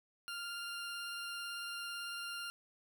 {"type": "tone with vibrato", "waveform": "20% pulse", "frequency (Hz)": 1396.9, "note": "F6", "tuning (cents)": 0, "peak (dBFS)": -36, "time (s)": [0.28, 2.5], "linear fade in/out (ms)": 0, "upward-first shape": "triangle", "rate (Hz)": 18, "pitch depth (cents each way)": 14, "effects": []}